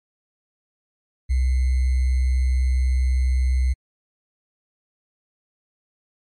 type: tone with sample-and-hold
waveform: sine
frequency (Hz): 63.9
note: C2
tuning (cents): -40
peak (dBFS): -16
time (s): 1.29-3.74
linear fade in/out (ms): 20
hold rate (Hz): 2100
effects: MP3 48 kbps